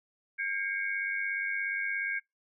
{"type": "tone cluster", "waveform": "sine", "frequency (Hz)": [1609, 2143, 2240], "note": ["G6", "C7", "C#7"], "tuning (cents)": [45, 41, 18], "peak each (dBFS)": [-33, -37, -34], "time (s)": [0.38, 2.2], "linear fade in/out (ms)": 20, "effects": ["noise-tail reverb RT60 0.2 s tail -26 dB re dry"]}